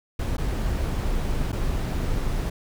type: noise with dropouts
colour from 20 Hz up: brown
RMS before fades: -25 dBFS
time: 0.19-2.5 s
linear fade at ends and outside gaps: 5 ms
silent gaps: 0.369-0.38 / 1.52-1.527 s
effects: none